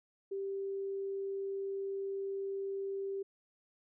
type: tone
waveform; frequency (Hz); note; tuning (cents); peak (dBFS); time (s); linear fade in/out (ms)
sine; 392; G4; 0; -35; 0.31-3.23; 10
effects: none